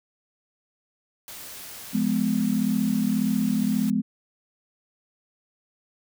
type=noise; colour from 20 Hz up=white; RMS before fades=-40 dBFS; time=1.28-3.9 s; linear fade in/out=0 ms
type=chord; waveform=sine; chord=F diminished; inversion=none; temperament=just; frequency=174.61 / 209.5 / 251.4 Hz; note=F3 / Ab3 / Cb4; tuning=0 / +15 / +31 cents; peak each=-29 / -23 / -25 dBFS; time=1.93-4.02 s; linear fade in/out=20 ms
effects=none